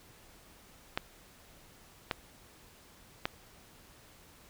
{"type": "clicks", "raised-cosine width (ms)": 0.3, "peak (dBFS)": -14, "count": 3, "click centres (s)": [0.975, 2.112, 3.255], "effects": ["pink hiss -58 dBFS RMS until 4.49 s"]}